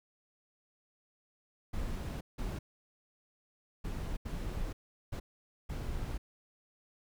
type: noise bursts at uneven times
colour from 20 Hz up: brown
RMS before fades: -37 dBFS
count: 6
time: 1.73-2.21 / 2.38-2.59 / 3.84-4.17 / 4.25-4.73 / 5.12-5.2 / 5.69-6.18 s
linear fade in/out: 10 ms
effects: none